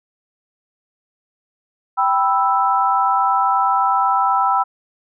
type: chord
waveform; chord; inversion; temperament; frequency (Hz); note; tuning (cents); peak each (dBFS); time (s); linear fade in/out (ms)
sine; E minor; first; equal; 784 / 987.8 / 1318.5; G5 / B5 / E6; 0 / 0 / 0; -18; 1.97-4.64; 20
effects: none